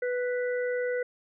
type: harmonic tone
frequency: 493.9 Hz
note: B4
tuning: in tune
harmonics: 1 / 3 / 4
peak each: -27 / -37 / -39 dBFS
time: 0.02-1.03 s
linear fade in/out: 5 ms
effects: none